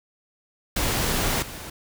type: noise with level steps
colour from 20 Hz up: pink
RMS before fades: -24 / -37 dBFS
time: 0.76-1.7 s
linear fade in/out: 5 ms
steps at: 1.42 s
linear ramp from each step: 5 ms
effects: none